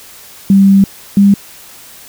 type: tone pair in turn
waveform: sine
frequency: 195.9 / 199.79 Hz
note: G3 / G3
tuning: -1 / +33 cents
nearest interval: unison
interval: 34 cents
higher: second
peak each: -3 dBFS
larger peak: neither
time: 0.5-0.84 / 1.17-1.34 s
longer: first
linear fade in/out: 2 ms
effects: white hiss -36 dBFS RMS until 2.08 s